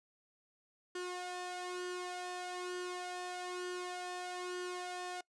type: tone with flanger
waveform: sawtooth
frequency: 360.4 Hz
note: F#4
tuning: 45 cents flat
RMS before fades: -42 dBFS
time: 0.95-5.21 s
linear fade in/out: 5 ms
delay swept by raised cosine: 0.64 to 1.64 ms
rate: 1.1 Hz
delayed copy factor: +0.6
effects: noise-tail reverb RT60 0.1 s tail -23 dB re dry + resampled to 22050 Hz